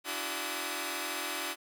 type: tone cluster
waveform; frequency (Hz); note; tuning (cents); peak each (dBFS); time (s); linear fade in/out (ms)
5% pulse; 291.5 / 335 / 376.8 / 1251; D4 / E4 / F#4 / D#6; -13 / +28 / +32 / +9; -28; 0.04-1.56; 50
effects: none